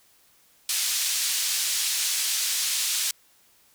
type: band-pass noise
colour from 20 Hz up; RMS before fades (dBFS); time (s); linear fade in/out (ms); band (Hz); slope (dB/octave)
pink; -26; 0.69-3.11; 2; 4000 to 11000; 12
effects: white hiss -60 dBFS RMS until 3.74 s